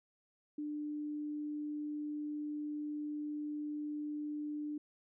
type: tone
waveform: sine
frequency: 297.9 Hz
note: D4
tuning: 25 cents sharp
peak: -37 dBFS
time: 0.58-4.78 s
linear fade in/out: 5 ms
effects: none